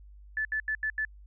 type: tone bursts at uneven times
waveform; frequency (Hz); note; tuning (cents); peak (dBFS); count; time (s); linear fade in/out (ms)
sine; 1741; A6; -19; -27; 5; 0.37-0.45 / 0.52-0.6 / 0.68-0.75 / 0.83-0.9 / 0.98-1.05; 2
effects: added 50 Hz sine -48 dBFS peak until 1.26 s